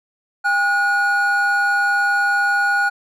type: tone pair together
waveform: triangle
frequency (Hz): 804.3 / 1449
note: G5 / F#6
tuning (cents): +44 / -37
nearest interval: minor seventh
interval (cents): 1019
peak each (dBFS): -19 / -14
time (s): 0.44-2.9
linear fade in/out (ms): 20
effects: none